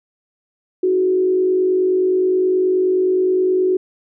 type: tone with frequency modulation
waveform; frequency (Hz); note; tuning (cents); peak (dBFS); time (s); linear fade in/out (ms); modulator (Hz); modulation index
sine; 370; F#4; 0; -13; 0.83-3.77; 5; 49.5; 0.46
effects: none